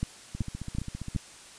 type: two click trains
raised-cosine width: 5 ms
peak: -23 / -16 dBFS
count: 13 / 4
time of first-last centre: 0.35-1.15 / 0.03-1.162 s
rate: 15 / 2.65 Hz
effects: white hiss -49 dBFS RMS until 1.58 s + resampled to 22050 Hz